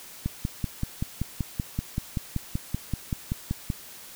click train, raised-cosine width 5 ms, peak -14 dBFS, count 19, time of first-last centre 0.26-3.702 s, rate 5.23 Hz, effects white hiss -45 dBFS RMS until 4.15 s

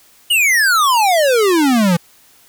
square exponential sweep, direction down, 2969 to 164.81 Hz, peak -11 dBFS, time 0.3-1.97 s, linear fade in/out 10 ms, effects white hiss -49 dBFS RMS until 2.48 s

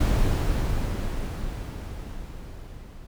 brown noise with level ramp, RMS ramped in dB -20 to -43 dBFS, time 0-3.07 s, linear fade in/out 10 ms, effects none

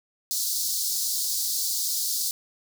pink high-pass noise, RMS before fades -27 dBFS, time 0.31-2.31 s, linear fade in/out 0 ms, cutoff 4200 Hz, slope 48 dB/octave, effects none

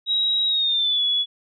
sine tone with pitch glide, 3832 to 3394 Hz, A#7 to G#7, +47 to +37 cents, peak -18 dBFS, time 0.06-1.26 s, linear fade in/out 50 ms, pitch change -210 cents, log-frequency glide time 0.47-1.03 s, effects none

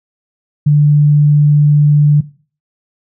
sine tone, 147.5 Hz, D3, 8 cents sharp, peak -5 dBFS, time 0.66-2.21 s, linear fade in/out 10 ms, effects noise-tail reverb RT60 0.4 s tail -18 dB re dry

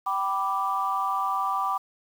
sine chord, G major, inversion none, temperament equal with one note detuned, 774.5 / 987.8 / 1174.7 Hz, G5 / B5 / D6, -21 / 0 / 0 cents, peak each -29 / -29 / -26 dBFS, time 0.06-1.78 s, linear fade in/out 10 ms, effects tanh soft clip ceiling -14 dBFS + 8-bit

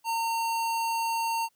square tone, 914 Hz, A#5, 34 cents flat, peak -27 dBFS, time 0.04-1.49 s, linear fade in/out 50 ms, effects white hiss -71 dBFS RMS until 1.55 s

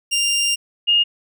20% pulse / sine tone pair in turn, 2794 / 2843 Hz, F7 / F7, 0 / +30 cents, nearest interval unison, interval 30 cents, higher second, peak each -12 dBFS, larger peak neither, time 0.11-0.56 / 0.87-1.04 s, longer first, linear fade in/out 20 ms, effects none

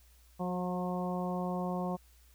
harmonic tone with a mistuned harmonic, 180 Hz, F#3, 47 cents flat, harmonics 1 / 2 / 3 / 4 / 5 / 6, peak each -34 / -41 / -40 / -40 / -43 / -44 dBFS, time 0.39-1.97 s, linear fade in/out 20 ms, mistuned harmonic 2, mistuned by +18 cents, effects added 60 Hz sine -59 dBFS peak until 2.34 s + white hiss -66 dBFS RMS until 2.34 s

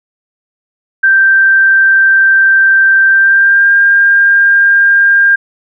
sine tone with pitch glide, 1568 to 1602.8 Hz, G6 to G6, 0 to +38 cents, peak -4 dBFS, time 1.03-5.36 s, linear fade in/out 10 ms, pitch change +38 cents, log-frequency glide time 3.08-3.72 s, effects none

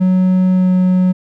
triangle tone with pitch glide, 185 to 183.72 Hz, F#3 to F#3, 0 to -12 cents, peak -7 dBFS, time 0-1.13 s, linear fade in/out 20 ms, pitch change -12 cents, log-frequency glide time 0.52-0.71 s, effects none

